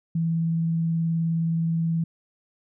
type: tone with vibrato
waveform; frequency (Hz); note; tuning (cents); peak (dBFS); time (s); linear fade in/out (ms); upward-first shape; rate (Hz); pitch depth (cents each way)
sine; 164.81; E3; 0; -21; 0.15-2.04; 5; triangle; 19; 14
effects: none